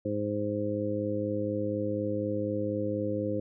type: harmonic tone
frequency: 104.1 Hz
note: G#2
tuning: 5 cents sharp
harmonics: 1 / 2 / 3 / 4 / 5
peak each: -36 / -36 / -33 / -38 / -32 dBFS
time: 0.05-3.4 s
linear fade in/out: 5 ms
effects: none